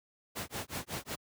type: noise with tremolo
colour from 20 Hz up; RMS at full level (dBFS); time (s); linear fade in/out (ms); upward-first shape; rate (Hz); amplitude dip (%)
pink; -36; 0.35-1.16; 20; sine; 5.4; 100
effects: high-pass 80 Hz 12 dB/octave